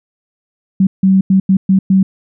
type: tone bursts at uneven times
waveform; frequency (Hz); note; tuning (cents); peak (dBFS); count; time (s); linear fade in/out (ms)
sine; 191.1; G3; -44; -6; 6; 0.8-0.87 / 1.03-1.21 / 1.3-1.4 / 1.49-1.57 / 1.69-1.79 / 1.9-2.03; 5
effects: none